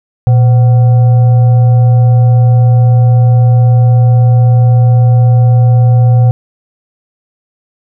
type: tone with frequency modulation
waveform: sine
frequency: 119.7 Hz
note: A#2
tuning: 46 cents sharp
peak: -3 dBFS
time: 0.27-6.31 s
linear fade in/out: 0 ms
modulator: 633 Hz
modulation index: 0.23
effects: none